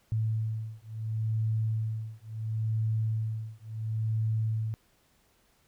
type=beating tone pair; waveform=sine; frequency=110 / 110.72 Hz; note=A2 / A2; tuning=0 / +11 cents; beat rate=0.72 Hz; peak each=-31 / -31 dBFS; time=0.12-4.74 s; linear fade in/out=0 ms; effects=pink hiss -67 dBFS RMS until 5.67 s